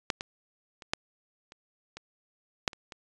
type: clicks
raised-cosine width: 0.2 ms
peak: -9 / -17 / -28 / -9 / -30 / -24 / -7 / -27 / -25 dBFS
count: 9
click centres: 0.102 / 0.209 / 0.822 / 0.935 / 1.521 / 1.97 / 2.678 / 2.732 / 2.922 s
effects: resampled to 22050 Hz